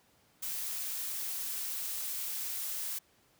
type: noise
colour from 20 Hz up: blue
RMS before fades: -37 dBFS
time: 0.42-2.99 s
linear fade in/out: 10 ms
effects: pink hiss -67 dBFS RMS until 3.39 s + high-pass 80 Hz 12 dB/octave